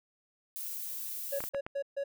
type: noise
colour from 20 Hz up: violet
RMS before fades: -39 dBFS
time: 0.56-1.49 s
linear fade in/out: 0 ms
type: tone bursts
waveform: triangle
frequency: 558 Hz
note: C#5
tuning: 11 cents sharp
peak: -29 dBFS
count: 4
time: 1.32-2.04 s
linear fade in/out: 10 ms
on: 75 ms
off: 140 ms
type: clicks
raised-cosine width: 0.5 ms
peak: -24 dBFS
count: 4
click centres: 1.405 / 1.439 / 1.547 / 1.665 s
effects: none